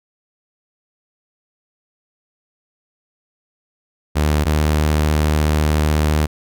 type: tone pair in turn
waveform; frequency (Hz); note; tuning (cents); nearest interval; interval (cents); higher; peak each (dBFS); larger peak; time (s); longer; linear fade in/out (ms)
sawtooth; 75.3 / 76.17; D2 / D#2; +44 / -36; unison; 20; second; -10; neither; 4.15-4.45 / 4.45-6.27; second; 20
effects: none